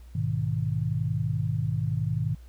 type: chord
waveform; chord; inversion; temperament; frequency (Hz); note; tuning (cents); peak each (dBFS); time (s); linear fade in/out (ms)
sine; G# minor; none; just; 103.83 / 124.59 / 155.74; G#2 / B2 / D#3; 0 / +16 / +2; -29; 0.15-2.35; 5
effects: added 60 Hz sine -44 dBFS peak until 2.48 s + pink hiss -62 dBFS RMS until 2.48 s